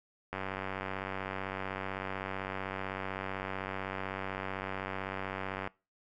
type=click train; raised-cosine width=0.5 ms; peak=-21 dBFS; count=513; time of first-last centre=0.33-5.674 s; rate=95.8 Hz; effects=noise-tail reverb RT60 0.3 s tail -23 dB re dry